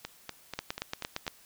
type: two click trains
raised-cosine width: 0.2 ms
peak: -19 / -15 dBFS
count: 6 / 7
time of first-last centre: 0.05-1.267 / 0.59-1.279 s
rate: 4.11 / 8.71 Hz
effects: white hiss -58 dBFS RMS until 1.45 s